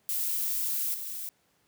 violet noise with level steps, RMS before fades -30 / -37 dBFS, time 0.09-1.29 s, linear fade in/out 0 ms, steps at 0.94 s, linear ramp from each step 2 ms, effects pink hiss -69 dBFS RMS until 1.67 s + high-pass 100 Hz 12 dB/octave

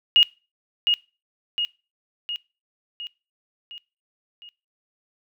sine tone with echo, 2867 Hz, F7, 45 cents sharp, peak -11 dBFS, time 0.16-0.23 s, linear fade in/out 0 ms, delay 710 ms, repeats 6, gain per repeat -5 dB, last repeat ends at 4.49 s, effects noise-tail reverb RT60 0.3 s tail -21 dB re dry

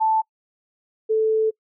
sine tone pair in turn, 880 / 438.7 Hz, A5 / A4, 0 / -5 cents, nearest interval octave, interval 1205 cents, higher first, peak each -16 dBFS, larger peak neither, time 0-0.22 / 1.09-1.51 s, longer second, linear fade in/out 20 ms, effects noise-tail reverb RT60 0.1 s tail -25 dB re dry

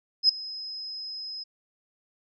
sine tone with ADSR envelope, 5090 Hz, D#8, 39 cents sharp, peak -13 dBFS, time 0.23-1.44 s, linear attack 61 ms, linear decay 4 ms, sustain -21 dB, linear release 14 ms, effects none

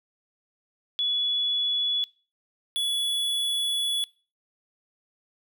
sine / square tone pair in turn, 3407 / 3407 Hz, G#7 / G#7, +44 / +44 cents, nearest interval unison, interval 0 cents, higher neither, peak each -23 / -25 dBFS, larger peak first, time 0.99-2.04 / 2.76-4.04 s, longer second, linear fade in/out 0 ms, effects noise-tail reverb RT60 0.4 s tail -25 dB re dry

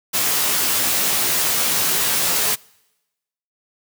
white noise with comb filter, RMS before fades -19 dBFS, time 0.13-2.56 s, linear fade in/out 20 ms, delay 15 ms, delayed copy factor -0.6, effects noise-tail reverb RT60 1.0 s tail -26 dB re dry + high-pass 100 Hz 12 dB/octave

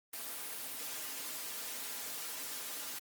white noise with comb filter, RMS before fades -42 dBFS, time 0.13-2.99 s, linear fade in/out 5 ms, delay 5.4 ms, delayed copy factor -0.55, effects high-pass 200 Hz 12 dB/octave + Opus 24 kbps

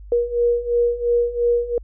sine beating tone pair, 475.2 / 478.1 Hz, A#4 / A#4, +33 / +44 cents, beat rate 2.9 Hz, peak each -21 / -18 dBFS, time 0.12-1.78 s, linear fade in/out 2 ms, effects added 50 Hz sine -36 dBFS peak until 1.83 s

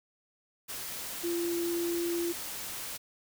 sine tone in noise, 342.7 Hz, F4, 33 cents flat, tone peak -29 dBFS, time 1.23-2.33 s, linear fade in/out 20 ms, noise white, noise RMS -39 dBFS, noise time 0.68-2.98 s, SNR +7 dB, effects none

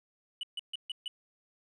sine tone bursts, 2960 Hz, F#7, in tune, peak -31 dBFS, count 5, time 0.41-1.08 s, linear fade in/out 2 ms, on 22 ms, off 140 ms, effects tanh soft clip ceiling -33 dBFS

